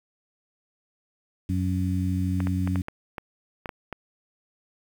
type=harmonic tone; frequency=92.5 Hz; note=F#2; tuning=in tune; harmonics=1 / 2 / 3; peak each=-25 / -28 / -30 dBFS; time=1.49-2.82 s; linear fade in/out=5 ms
type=clicks; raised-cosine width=0.5 ms; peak=-18 dBFS; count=9; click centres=2.404 / 2.471 / 2.675 / 2.758 / 2.884 / 3.182 / 3.658 / 3.692 / 3.927 s
effects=8-bit